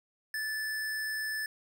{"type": "tone", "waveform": "square", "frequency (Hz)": 1746, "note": "A6", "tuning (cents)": -14, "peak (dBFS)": -33, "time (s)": [0.34, 1.46], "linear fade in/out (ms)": 2, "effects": []}